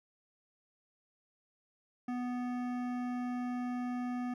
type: tone with hard clipping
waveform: triangle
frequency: 246.9 Hz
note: B3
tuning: in tune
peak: -36 dBFS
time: 2.08-4.34 s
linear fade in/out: 5 ms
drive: 18 dB
effects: none

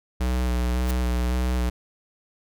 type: tone with vibrato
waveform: square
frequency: 61.7 Hz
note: B1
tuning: 1 cent flat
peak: -22 dBFS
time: 0.2-1.7 s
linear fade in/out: 10 ms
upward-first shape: square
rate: 1.8 Hz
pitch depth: 21 cents each way
type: noise with exponential growth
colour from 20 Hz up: white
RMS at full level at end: -29 dBFS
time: 0.83-0.91 s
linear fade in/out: 5 ms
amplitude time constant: 17 ms
effects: none

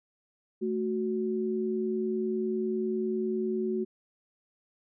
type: tone pair together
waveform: sine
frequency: 220 / 370 Hz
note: A3 / F#4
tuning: 0 / 0 cents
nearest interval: major sixth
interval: 900 cents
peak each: -31 / -29 dBFS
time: 0.61-3.85 s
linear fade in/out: 20 ms
effects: none

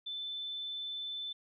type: tone with vibrato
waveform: sine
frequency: 3520 Hz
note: A7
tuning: in tune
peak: -37 dBFS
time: 0.06-1.33 s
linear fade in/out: 10 ms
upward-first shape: triangle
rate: 20 Hz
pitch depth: 16 cents each way
effects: none

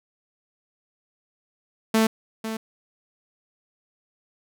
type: tone with echo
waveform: sawtooth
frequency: 221.6 Hz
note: A3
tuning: 13 cents sharp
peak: -13 dBFS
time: 1.94-2.07 s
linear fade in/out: 5 ms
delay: 500 ms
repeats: 1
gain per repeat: -11 dB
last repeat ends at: 2.57 s
effects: none

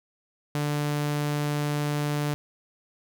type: tone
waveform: sawtooth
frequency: 147.2 Hz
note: D3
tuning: 4 cents sharp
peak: -21 dBFS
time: 0.55-2.34 s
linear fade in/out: 0 ms
effects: none

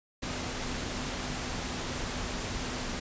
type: tone in noise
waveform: sine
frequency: 250 Hz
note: B3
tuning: 21 cents sharp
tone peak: -43 dBFS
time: 0.22-3 s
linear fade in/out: 10 ms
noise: pink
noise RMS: -35 dBFS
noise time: 0.22-3 s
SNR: -11 dB
effects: resampled to 16000 Hz

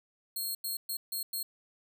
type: tone bursts at uneven times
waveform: 5% pulse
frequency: 4250 Hz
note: C8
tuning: 26 cents sharp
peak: -26 dBFS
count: 5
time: 0.36-0.55 / 0.64-0.77 / 0.89-0.97 / 1.12-1.23 / 1.33-1.43 s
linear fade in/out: 5 ms
effects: none

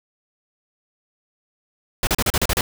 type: noise bursts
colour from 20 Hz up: pink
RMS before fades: -19 dBFS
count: 8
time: 2.03-2.61 s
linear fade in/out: 2 ms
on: 41 ms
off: 36 ms
effects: none

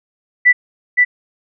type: tone with echo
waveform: sine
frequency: 1975.5 Hz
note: B6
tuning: in tune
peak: -5 dBFS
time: 0.45-0.53 s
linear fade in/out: 20 ms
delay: 520 ms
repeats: 1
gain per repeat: -2 dB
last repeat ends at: 1.05 s
effects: none

